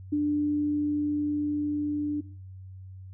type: tone with level ramp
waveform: sine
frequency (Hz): 295.2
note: D4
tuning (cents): +9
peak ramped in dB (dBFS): -22 to -26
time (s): 0.12-2.21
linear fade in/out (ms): 10
effects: noise-tail reverb RT60 0.4 s tail -17 dB re dry + added 94 Hz sine -41 dBFS peak until 3.13 s